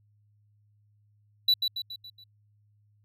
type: tone with echo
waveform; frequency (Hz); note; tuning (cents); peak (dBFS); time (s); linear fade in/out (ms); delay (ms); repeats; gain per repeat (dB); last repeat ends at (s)
triangle; 3951; B7; 0; -17; 1.48-1.54; 5; 140; 5; -6; 2.24
effects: added 104 Hz sine -62 dBFS peak until 3.04 s